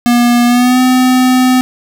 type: tone with pitch glide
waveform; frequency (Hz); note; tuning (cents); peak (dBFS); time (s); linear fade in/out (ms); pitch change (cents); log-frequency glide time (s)
square; 240.3 to 254.6; B3 to C4; -47 to -47; -7; 0.06-1.61; 0; +100; 0.46-0.8
effects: none